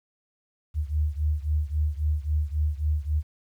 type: beating tone pair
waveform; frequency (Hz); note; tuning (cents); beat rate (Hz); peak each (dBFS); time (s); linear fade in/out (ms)
sine; 74.4 / 78.1; D2 / D#2; +23 / +7; 3.7; -25 / -27; 0.74-3.23; 50
effects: 10-bit